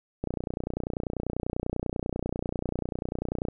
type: click train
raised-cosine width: 2 ms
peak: -16 dBFS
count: 99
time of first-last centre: 0.24-3.485 s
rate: 30.2 Hz
effects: none